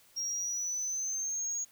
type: exponential sweep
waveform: sine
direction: up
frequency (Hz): 5588 to 6670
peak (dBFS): -29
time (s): 0.16-1.65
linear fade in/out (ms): 20
effects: tanh soft clip ceiling -31 dBFS + white hiss -62 dBFS RMS until 1.71 s